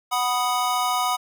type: chord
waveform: square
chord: B major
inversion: second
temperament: equal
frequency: 740 / 987.8 / 1244.5 Hz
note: F#5 / B5 / D#6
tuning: 0 / 0 / 0 cents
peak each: -26 dBFS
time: 0.11-1.17 s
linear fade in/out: 20 ms
effects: none